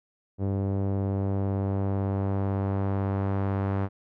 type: tone with low-pass filter sweep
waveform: sawtooth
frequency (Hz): 98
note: G2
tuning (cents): 0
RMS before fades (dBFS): -27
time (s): 0.38-3.89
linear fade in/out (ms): 50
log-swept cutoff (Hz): 510 to 1300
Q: 0.95
effects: none